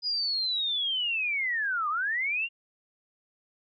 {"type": "linear two-way sweep", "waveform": "sine", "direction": "down then up", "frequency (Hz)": [4978, 1165, 2834], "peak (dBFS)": -26, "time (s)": [0.02, 2.49], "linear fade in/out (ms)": 50, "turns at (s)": 1.89, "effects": []}